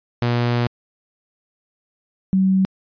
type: tone pair in turn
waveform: sawtooth / sine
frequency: 120.2 / 189.98 Hz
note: B2 / F#3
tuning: -46 / +46 cents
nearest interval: minor sixth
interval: 792 cents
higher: second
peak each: -13 dBFS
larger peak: neither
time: 0.22-0.67 / 2.33-2.65 s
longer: first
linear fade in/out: 0 ms
effects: resampled to 11025 Hz